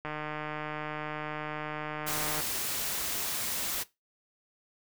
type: click train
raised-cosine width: 0.5 ms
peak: -21 dBFS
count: 359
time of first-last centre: 0.05-2.405 s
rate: 152 Hz
type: noise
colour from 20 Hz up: white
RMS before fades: -33 dBFS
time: 2.06-3.84 s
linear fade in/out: 20 ms
effects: noise-tail reverb RT60 0.2 s tail -18 dB re dry